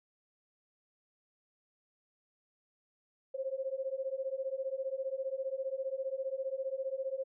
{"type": "beating tone pair", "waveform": "sine", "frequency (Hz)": [525, 540], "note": ["C5", "C#5"], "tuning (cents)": [6, -45], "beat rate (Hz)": 15, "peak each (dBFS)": [-37, -37], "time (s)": [3.34, 7.24], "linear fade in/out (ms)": 10, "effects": []}